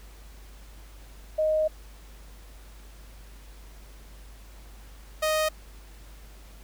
sine / sawtooth tone pair in turn, 622.3 / 622.3 Hz, D#5 / D#5, 0 / 0 cents, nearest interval unison, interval 0 cents, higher neither, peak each -21 / -19 dBFS, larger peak second, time 1.38-1.68 / 5.22-5.49 s, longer first, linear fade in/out 10 ms, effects added 50 Hz sine -45 dBFS peak until 6.63 s + pink hiss -54 dBFS RMS until 6.63 s

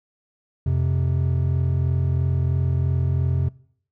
triangle tone pair together, 87.81 / 130.81 Hz, F2 / C3, +10 / 0 cents, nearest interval perfect fifth, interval 690 cents, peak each -19 dBFS, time 0.66-3.49 s, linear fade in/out 5 ms, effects noise-tail reverb RT60 0.6 s tail -21 dB re dry

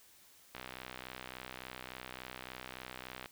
click train, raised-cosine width 0.3 ms, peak -27 dBFS, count 173, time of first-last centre 0.55-3.259 s, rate 63.5 Hz, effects white hiss -62 dBFS RMS until 3.31 s

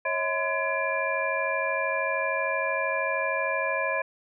sine tone cluster, 548 / 641 / 1020 / 1684 / 2375 Hz, C#5 / E5 / C6 / G#6 / D7, -20 / -49 / -44 / +24 / +19 cents, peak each -31 dBFS, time 0.05-4.02 s, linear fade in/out 5 ms, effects none

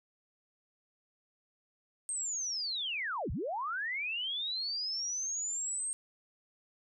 sine linear two-way sweep, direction down then up, 8520 to 42 to 8520 Hz, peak -33 dBFS, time 2.09-5.93 s, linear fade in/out 0 ms, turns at 3.31 s, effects none

